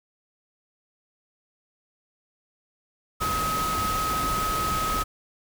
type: tone in noise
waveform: sine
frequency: 1272 Hz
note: D#6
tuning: 38 cents sharp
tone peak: -25 dBFS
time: 3.2-5.04 s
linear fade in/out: 20 ms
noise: pink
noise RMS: -30 dBFS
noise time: 3.2-5.04 s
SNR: +2 dB
effects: none